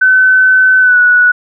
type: tone with pitch glide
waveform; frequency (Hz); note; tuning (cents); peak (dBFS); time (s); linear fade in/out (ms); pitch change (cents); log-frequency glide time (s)
sine; 1518 to 1470.5; F#6 to F#6; +44 to -11; -4; 0.01-1.32; 10; -55; 0.8-0.98
effects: none